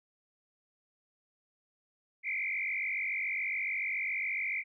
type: tone with frequency modulation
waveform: sine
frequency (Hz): 2213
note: C#7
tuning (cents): -3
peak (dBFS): -31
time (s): 2.23-4.64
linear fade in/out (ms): 50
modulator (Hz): 47.1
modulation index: 3.6
effects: none